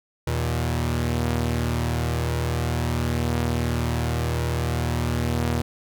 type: tone pair together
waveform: sawtooth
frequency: 79.6 / 119.16 Hz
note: D#2 / A#2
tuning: +40 / +38 cents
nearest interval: perfect fifth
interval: 698 cents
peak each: -21 dBFS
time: 0.27-5.62 s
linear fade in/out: 5 ms
effects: none